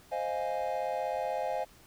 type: chord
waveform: triangle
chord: F minor seventh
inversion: second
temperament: equal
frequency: 523.3 / 622.3 / 698.5 / 830.6 Hz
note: C5 / Eb5 / F5 / Ab5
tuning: 0 / 0 / 0 / 0 cents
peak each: -34 dBFS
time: 0.11-1.65 s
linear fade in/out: 20 ms
effects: pink hiss -58 dBFS RMS until 1.86 s